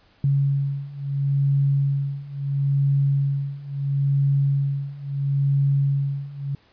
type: beating tone pair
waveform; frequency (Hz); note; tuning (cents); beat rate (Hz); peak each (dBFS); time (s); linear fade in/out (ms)
sine; 138.9 / 139.64; C#3 / C#3; +4 / +13; 0.74; -23 / -21; 0.24-6.55; 2
effects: pink hiss -58 dBFS RMS until 6.72 s + resampled to 11025 Hz